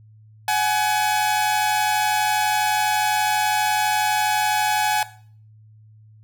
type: tone pair together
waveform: sawtooth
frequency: 752 / 844.1 Hz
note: F#5 / G#5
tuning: +28 / +28 cents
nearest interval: major second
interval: 200 cents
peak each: -20 / -16 dBFS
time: 0.48-5.03 s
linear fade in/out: 2 ms
effects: noise-tail reverb RT60 0.5 s tail -17 dB re dry + added 108 Hz sine -46 dBFS peak until 6.23 s